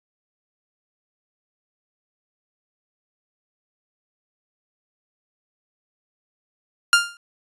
sawtooth tone with exponential decay, 1400 Hz, F6, 4 cents sharp, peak -5 dBFS, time 6.93-7.17 s, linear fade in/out 1 ms, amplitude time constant 52 ms, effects resampled to 24000 Hz

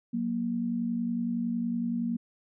sine tone pair together, 185 / 235.8 Hz, F#3 / A#3, 0 / +20 cents, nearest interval major third, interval 420 cents, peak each -34 / -28 dBFS, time 0.13-2.17 s, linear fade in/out 10 ms, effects none

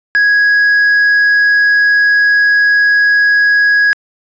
triangle tone, 1661.2 Hz, G#6, in tune, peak -5 dBFS, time 0.15-3.93 s, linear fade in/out 0 ms, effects resampled to 16000 Hz

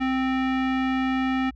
square tone with low-pass filter, 261.6 Hz, C4, in tune, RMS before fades -24 dBFS, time 0-1.51 s, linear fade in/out 20 ms, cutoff 2300 Hz, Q 1.8, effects added 60 Hz sine -43 dBFS peak until 1.55 s

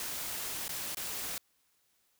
white noise with dropouts, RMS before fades -38 dBFS, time 0-1.38 s, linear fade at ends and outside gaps 1 ms, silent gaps 0.681-0.692 / 0.947-0.97 s, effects white hiss -73 dBFS RMS until 2.19 s

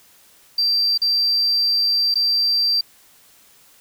triangle tone with dropouts, 4699 Hz, D8, in tune, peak -13 dBFS, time 0.58-2.81 s, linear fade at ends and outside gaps 5 ms, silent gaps 0.977-1.017 / 2.142-2.155 s, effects tanh soft clip ceiling -12 dBFS + white hiss -52 dBFS RMS until 3.8 s

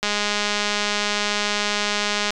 click train, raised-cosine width 0.2 ms, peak -5 dBFS, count 472, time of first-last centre 0.03-2.305 s, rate 207 Hz, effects resampled to 24000 Hz

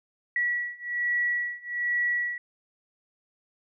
sine beating tone pair, 1935 / 1936.2 Hz, B6 / B6, -36 / -35 cents, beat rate 1.2 Hz, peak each -29 / -28 dBFS, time 0.36-2.38 s, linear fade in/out 2 ms, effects none

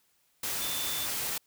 sine tone in noise, 3532 Hz, A7, 6 cents sharp, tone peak -37 dBFS, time 0.61-1.06 s, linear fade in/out 5 ms, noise white, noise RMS -33 dBFS, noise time 0.43-1.38 s, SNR -7 dB, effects white hiss -70 dBFS RMS until 1.46 s

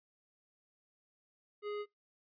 sine tone with hard clipping, 415.3 Hz, G#4, in tune, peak -39 dBFS, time 1.62-1.86 s, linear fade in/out 50 ms, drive 14 dB, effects noise-tail reverb RT60 0.2 s tail -26 dB re dry + resampled to 11025 Hz

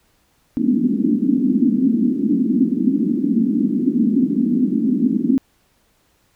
white band-pass noise, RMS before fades -17 dBFS, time 0.57-5.38 s, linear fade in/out 0 ms, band 210 to 280 Hz, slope 48 dB/octave, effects pink hiss -61 dBFS RMS until 6.35 s

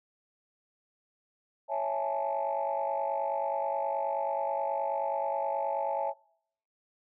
sine chord, A major seventh, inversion first, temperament equal, 554.4 / 659.3 / 830.6 / 880 Hz, C#5 / E5 / G#5 / A5, 0 / 0 / 0 / 0 cents, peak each -33 dBFS, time 1.68-6.14 s, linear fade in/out 50 ms, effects noise-tail reverb RT60 0.7 s tail -26 dB re dry + tanh soft clip ceiling -21 dBFS

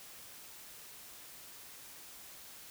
silence, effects white hiss -52 dBFS RMS until 2.7 s

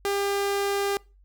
sawtooth tone, 400 Hz, G4, 35 cents sharp, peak -20 dBFS, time 0.05-0.97 s, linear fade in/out 0 ms, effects noise-tail reverb RT60 0.3 s tail -24 dB re dry + added 48 Hz sine -53 dBFS peak until 1.24 s

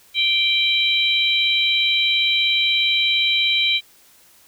harmonic tone, 783 Hz, G5, 2 cents flat, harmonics 3 / 4 / 5, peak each -20 / -20 / -20 dBFS, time 0.14-3.81 s, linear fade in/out 50 ms, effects white hiss -52 dBFS RMS until 4.47 s

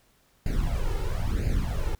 brown noise with flanger, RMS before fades -26 dBFS, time 0.46-1.95 s, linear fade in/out 2 ms, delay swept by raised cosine 0.43 to 2.33 ms, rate 1 Hz, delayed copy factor +0.8, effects pink hiss -64 dBFS RMS until 1.99 s

